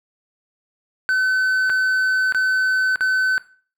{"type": "tone with dropouts", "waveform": "triangle", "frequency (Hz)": 1519, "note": "F#6", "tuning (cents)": 45, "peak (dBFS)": -14, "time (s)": [1.09, 3.38], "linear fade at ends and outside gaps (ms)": 0, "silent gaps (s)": [[1.696, 1.7], [2.323, 2.347], [2.958, 3.008]], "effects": ["noise-tail reverb RT60 0.4 s tail -17 dB re dry"]}